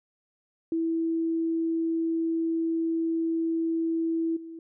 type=tone with level steps; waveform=sine; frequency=328.3 Hz; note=E4; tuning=7 cents flat; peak=-24 / -38 dBFS; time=0.72-4.59 s; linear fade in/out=2 ms; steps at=4.36 s; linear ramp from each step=10 ms; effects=none